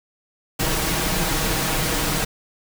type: noise with comb filter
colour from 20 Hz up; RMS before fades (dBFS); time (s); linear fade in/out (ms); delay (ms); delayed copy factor
pink; -22; 0.59-2.25; 10; 6.3; +0.55
effects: none